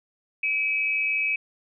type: tone pair together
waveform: sine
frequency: 2322 / 2556 Hz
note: D7 / D#7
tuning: -20 / +46 cents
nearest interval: major second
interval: 166 cents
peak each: -26 / -24 dBFS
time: 0.43-1.36 s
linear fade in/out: 5 ms
effects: none